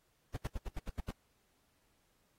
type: noise bursts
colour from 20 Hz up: brown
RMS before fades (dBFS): -36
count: 8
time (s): 0.34-1.109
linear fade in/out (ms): 5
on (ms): 27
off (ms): 79
effects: pink hiss -75 dBFS RMS until 2.38 s + AAC 48 kbps